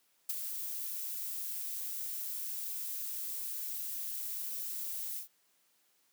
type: noise with ADSR envelope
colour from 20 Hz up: violet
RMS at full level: -32 dBFS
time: 0.29-5.28 s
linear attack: 8 ms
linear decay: 22 ms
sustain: -7 dB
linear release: 110 ms
effects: white hiss -72 dBFS RMS until 6.12 s + high-pass 150 Hz 12 dB/octave